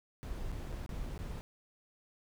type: noise with dropouts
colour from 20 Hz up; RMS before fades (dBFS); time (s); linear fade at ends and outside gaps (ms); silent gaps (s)
brown; -40; 0.23-1.41; 0; 0.517-0.524 / 0.721-0.726 / 0.862-0.892 / 1.178-1.19
effects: none